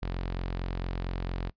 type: tone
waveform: sawtooth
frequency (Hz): 44.39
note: F1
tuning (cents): +29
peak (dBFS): -27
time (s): 0.02-1.5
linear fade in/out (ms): 10
effects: noise-tail reverb RT60 0.1 s tail -21 dB re dry + resampled to 11025 Hz